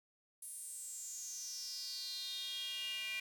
square tone with high-pass filter sweep, 217.5 Hz, A3, 20 cents flat, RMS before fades -44 dBFS, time 0.42-3.2 s, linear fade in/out 5 ms, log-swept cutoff 10000 to 2400 Hz, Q 7, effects none

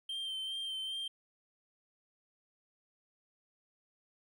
triangle tone with vibrato, 3137 Hz, G7, 1 cent sharp, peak -35 dBFS, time 0.09-1.08 s, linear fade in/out 5 ms, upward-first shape sine, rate 2.5 Hz, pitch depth 24 cents each way, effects none

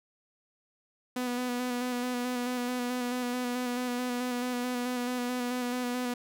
sawtooth tone with vibrato, 247.2 Hz, B3, 2 cents sharp, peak -26 dBFS, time 1.16-6.14 s, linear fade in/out 5 ms, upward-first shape square, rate 4.6 Hz, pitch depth 20 cents each way, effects none

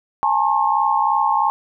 sine tone cluster, 831 / 894 / 1078 Hz, G#5 / A5 / C#6, +1 / +27 / -49 cents, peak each -19 dBFS, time 0.23-1.5 s, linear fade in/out 0 ms, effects none

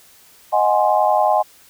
sine chord, Ab dominant seventh, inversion second, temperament equal, 622.3 / 740 / 830.6 / 1046.5 Hz, Eb5 / Gb5 / Ab5 / C6, 0 / 0 / 0 / 0 cents, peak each -18 / -18 / -17 / -22 dBFS, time 0.52-1.43 s, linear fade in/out 20 ms, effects white hiss -49 dBFS RMS until 1.69 s

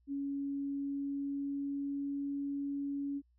sine tone with pitch glide, 279.5 to 281.4 Hz, C#4 to C#4, +14 to +26 cents, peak -34 dBFS, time 0.07-3.22 s, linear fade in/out 50 ms, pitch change +12 cents, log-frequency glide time 0.62-2.37 s, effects added 60 Hz sine -67 dBFS peak until 3.38 s

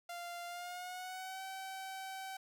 sawtooth tone with pitch glide, 695 to 766.7 Hz, F5 to G5, -9 to -39 cents, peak -39 dBFS, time 0.09-2.37 s, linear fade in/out 5 ms, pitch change +170 cents, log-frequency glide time 0.46-1.43 s, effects none

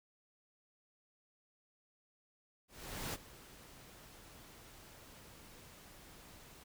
pink noise with ADSR envelope, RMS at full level -40 dBFS, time 2.68-6.64 s, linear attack 460 ms, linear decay 26 ms, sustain -17 dB, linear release 13 ms, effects none

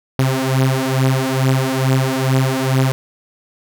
sawtooth beating tone pair, 130.81 / 133.11 Hz, C3 / C3, 0 / +30 cents, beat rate 2.3 Hz, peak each -13 dBFS, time 0.19-2.92 s, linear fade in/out 0 ms, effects none

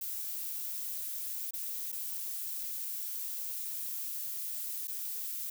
violet noise with dropouts, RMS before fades -38 dBFS, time 0.01-5.5 s, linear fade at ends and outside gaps 5 ms, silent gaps 1.509-1.535 / 1.919-1.925 / 4.874-4.879 s, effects none

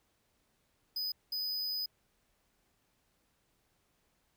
square tone bursts at uneven times, 4995 Hz, D#8, 6 cents sharp, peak -34 dBFS, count 2, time 0.96-1.12 / 1.32-1.86 s, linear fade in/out 5 ms, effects pink hiss -75 dBFS RMS until 4.36 s

